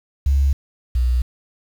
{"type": "tone pair in turn", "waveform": "sine", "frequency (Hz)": [69.1, 61.56], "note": ["C#2", "B1"], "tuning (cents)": [-5, -5], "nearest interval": "major second", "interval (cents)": 200, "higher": "first", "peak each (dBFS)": [-12, -14], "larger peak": "first", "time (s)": [[0.26, 0.53], [0.95, 1.22]], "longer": "neither", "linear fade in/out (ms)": 5, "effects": ["tanh soft clip ceiling -8 dBFS", "7-bit"]}